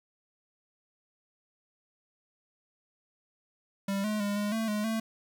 square tone with pitch steps, 197.3 / 212.7 / 203.5 / 206.5 / 223.4 / 210 / 223.1 Hz, G3 / G#3 / G#3 / G#3 / A3 / G#3 / A3, +11 / +42 / -35 / -10 / +27 / +19 / +24 cents, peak -29 dBFS, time 3.88-5 s, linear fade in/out 5 ms, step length 160 ms, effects 10-bit

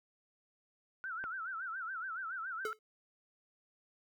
sine tone with vibrato, 1431 Hz, F6, 42 cents sharp, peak -38 dBFS, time 1.04-2.73 s, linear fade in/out 0 ms, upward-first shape sine, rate 7.1 Hz, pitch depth 170 cents each way
click, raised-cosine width 0.5 ms, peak -29 dBFS, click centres 1.24 s
square tone with exponential decay, 431.6 Hz, A4, 33 cents flat, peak -34 dBFS, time 2.65-2.79 s, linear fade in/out 2 ms, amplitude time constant 30 ms
effects none

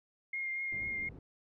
sine tone with vibrato, 2127 Hz, C7, 28 cents sharp, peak -34 dBFS, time 0.33-1.09 s, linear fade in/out 5 ms, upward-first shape triangle, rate 4.2 Hz, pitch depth 20 cents each way
white low-pass noise, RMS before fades -50 dBFS, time 0.72-1.19 s, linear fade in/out 2 ms, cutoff 240 Hz, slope 12 dB/octave
effects none

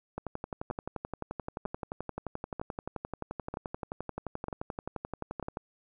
two click trains, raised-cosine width 1 ms, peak -21 / -21 dBFS, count 63 / 6, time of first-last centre 0.18-5.571 / 0.71-5.427 s, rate 11.5 / 1.06 Hz, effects none

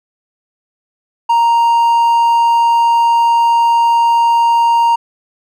triangle tone, 932.3 Hz, A#5, in tune, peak -6 dBFS, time 1.29-4.96 s, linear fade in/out 10 ms, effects none

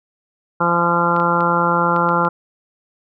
harmonic tone, 171.8 Hz, F3, 28 cents flat, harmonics 1 / 2 / 3 / 4 / 5 / 6 / 7 / 8, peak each -22 / -25 / -22 / -30 / -21 / -21 / -23 / -19 dBFS, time 0.6-2.29 s, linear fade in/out 10 ms
clicks, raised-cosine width 0.3 ms, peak -19 dBFS, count 6, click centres 1.164 / 1.2 / 1.407 / 1.963 / 2.09 / 2.25 s
effects none

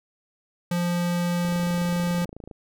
square tone, 174.6 Hz, F3, in tune, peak -23 dBFS, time 0.71-2.25 s, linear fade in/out 5 ms
click train, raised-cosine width 2 ms, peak -26 dBFS, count 30, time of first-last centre 1.45-2.512 s, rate 27.3 Hz
effects none

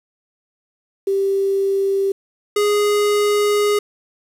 sine / square tone pair in turn, 392 / 413.8 Hz, G4 / G#4, 0 / -6 cents, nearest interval minor second, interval 94 cents, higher second, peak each -15 dBFS, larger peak neither, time 1.07-2.12 / 2.56-3.79 s, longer second, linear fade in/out 5 ms, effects resampled to 32000 Hz + 7-bit

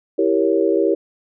sine chord, E diminished seventh, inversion none, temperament equal, 329.6 / 392 / 466.2 / 554.4 Hz, E4 / G4 / Bb4 / Db5, 0 / 0 / 0 / 0 cents, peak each -19 / -18 / -20 / -22 dBFS, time 0.18-0.95 s, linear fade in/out 10 ms, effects none

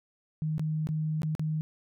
sine tone with dropouts, 155.56 Hz, D#3, in tune, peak -27 dBFS, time 0.42-1.61 s, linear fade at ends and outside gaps 0 ms, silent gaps 0.581-0.595 / 0.871-0.889 / 1.219-1.232 / 1.351-1.395 s, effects none

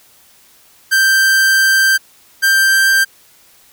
45% pulse tone pair in turn, 1568 / 1574.6 Hz, G6 / G6, 0 / +7 cents, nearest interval unison, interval 7 cents, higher second, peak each -9 dBFS, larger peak neither, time 0.91-1.98 / 2.42-3.05 s, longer first, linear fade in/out 20 ms, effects white hiss -48 dBFS RMS until 3.72 s

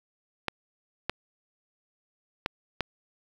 clicks, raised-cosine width 0.3 ms, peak -11 dBFS, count 4, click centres 0.483 / 1.096 / 2.461 / 2.807 s, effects 7-bit

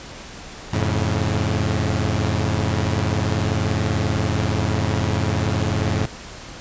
sawtooth chord, F augmented, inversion none, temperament equal with one note detuned, 87.31 / 107.74 / 138.59 Hz, F2 / A2 / C#3, 0 / -36 / 0 cents, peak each -19 / -18 / -22 dBFS, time 0.73-6.06 s, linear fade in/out 5 ms, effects pink hiss -37 dBFS RMS until 6.6 s + resampled to 16000 Hz

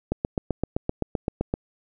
click train, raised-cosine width 2 ms, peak -10 dBFS, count 12, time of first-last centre 0.12-1.539 s, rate 7.75 Hz, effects none

